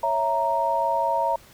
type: chord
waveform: sine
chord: A# diminished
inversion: first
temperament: equal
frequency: 554.4 / 659.3 / 932.3 Hz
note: C#5 / E5 / A#5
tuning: 0 / 0 / 0 cents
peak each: -28 / -26 / -22 dBFS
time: 0.03-1.36 s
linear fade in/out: 5 ms
effects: pink hiss -51 dBFS RMS until 1.53 s